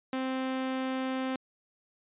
sawtooth tone, 261.3 Hz, C4, 2 cents flat, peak -26 dBFS, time 0.13-1.36 s, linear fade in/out 2 ms, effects resampled to 8000 Hz

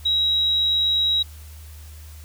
sine tone, 3847 Hz, B7, 46 cents flat, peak -17 dBFS, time 0.05-1.23 s, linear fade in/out 10 ms, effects added 76 Hz sine -38 dBFS peak until 2.24 s + white hiss -49 dBFS RMS until 2.24 s

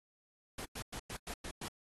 pink noise bursts, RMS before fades -43 dBFS, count 7, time 0.58-1.684 s, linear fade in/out 5 ms, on 72 ms, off 100 ms, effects AAC 32 kbps

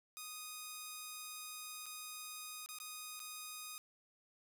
5% pulse tone with dropouts, 1242 Hz, D#6, 3 cents flat, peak -34 dBFS, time 0.17-3.78 s, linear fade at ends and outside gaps 0 ms, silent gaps 1.858-1.864 / 2.661-2.689 / 2.786-2.801 / 3.194-3.201 s, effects 11-bit

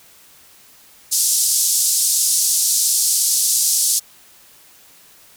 white band-pass noise, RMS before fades -17 dBFS, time 1.11-4 s, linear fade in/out 20 ms, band 5000 to 11000 Hz, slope 24 dB/octave, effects white hiss -48 dBFS RMS until 5.36 s

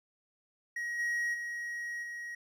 triangle tone with level steps, 1896 Hz, A#6, 29 cents sharp, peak -32 / -28 / -34 / -37 dBFS, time 0.76-2.35 s, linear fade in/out 5 ms, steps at 0.98 / 1.33 / 2.02 s, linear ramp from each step 20 ms, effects none

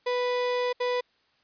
35% pulse tone bursts at uneven times, 493.9 Hz, B4, in tune, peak -23 dBFS, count 2, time 0.06-0.73 / 0.8-1.01 s, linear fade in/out 10 ms, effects white hiss -67 dBFS RMS until 1.43 s + resampled to 11025 Hz

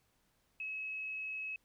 sine tone, 2572 Hz, E7, 43 cents flat, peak -38 dBFS, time 0.6-1.56 s, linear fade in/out 2 ms, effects pink hiss -75 dBFS RMS until 1.64 s

